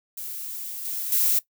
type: noise with level steps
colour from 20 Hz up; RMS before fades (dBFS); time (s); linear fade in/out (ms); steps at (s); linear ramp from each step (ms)
violet; -34 / -30 / -21; 0.17-1.39; 5; 0.85 / 1.12; 2
effects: noise-tail reverb RT60 0.1 s tail -18 dB re dry